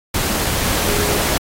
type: tone in noise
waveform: sine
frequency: 413.2 Hz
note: G#4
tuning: 9 cents flat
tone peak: -22 dBFS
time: 0.87-1.17 s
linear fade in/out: 5 ms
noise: pink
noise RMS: -19 dBFS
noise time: 0.14-1.38 s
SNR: -6 dB
effects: AAC 48 kbps